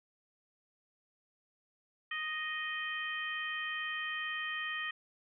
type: harmonic tone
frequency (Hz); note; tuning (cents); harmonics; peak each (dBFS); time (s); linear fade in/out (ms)
622.3; D#5; 0; 2 / 3 / 4 / 5; -43 / -37 / -43 / -43; 2.11-4.91; 5
effects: none